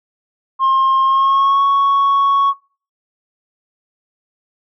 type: tone with pitch glide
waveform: sine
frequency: 1066 to 1110 Hz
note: C6 to C#6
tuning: +32 to +2 cents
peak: -8 dBFS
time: 0.59-2.54 s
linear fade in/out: 50 ms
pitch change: +70 cents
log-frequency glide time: 1.03-1.63 s
effects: noise-tail reverb RT60 0.4 s tail -24 dB re dry + tanh soft clip ceiling -9 dBFS